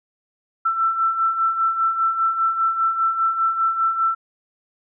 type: beating tone pair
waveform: sine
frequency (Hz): 1332 / 1337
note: E6 / E6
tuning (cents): +18 / +24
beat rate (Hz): 5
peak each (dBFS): -25 / -18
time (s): 0.65-4.15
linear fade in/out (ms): 10
effects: none